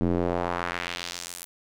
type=tone with band-pass filter sweep; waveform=square; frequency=43.65 Hz; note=F1; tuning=in tune; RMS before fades=-29 dBFS; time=0.01-1.45 s; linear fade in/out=0 ms; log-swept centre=250 to 12000 Hz; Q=1.3; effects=none